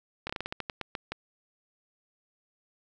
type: slowing click train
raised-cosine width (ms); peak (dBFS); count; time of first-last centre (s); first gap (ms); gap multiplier
0.3; -17; 12; 0.27-1.12; 25; 1.21
effects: none